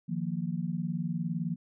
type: chord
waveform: sine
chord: Eb suspended second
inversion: none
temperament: just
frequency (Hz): 155.56 / 175.01 / 233.3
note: Eb3 / F3 / Bb3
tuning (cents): 0 / +4 / +2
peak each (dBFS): -35 / -32 / -37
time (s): 0.08-1.56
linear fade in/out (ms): 20
effects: none